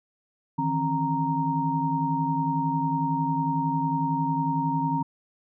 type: tone cluster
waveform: sine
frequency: 153.3 / 164.3 / 268.5 / 931 Hz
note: D#3 / E3 / C4 / A#5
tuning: -25 / -5 / +45 / -2 cents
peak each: -30 / -31 / -28 / -26 dBFS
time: 0.58-5.03 s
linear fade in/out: 10 ms
effects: none